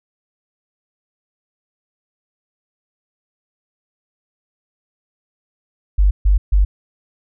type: tone bursts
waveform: sine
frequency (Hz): 49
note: G1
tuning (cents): 0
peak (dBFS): -9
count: 3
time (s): 5.98-6.65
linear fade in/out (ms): 10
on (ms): 130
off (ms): 140
effects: none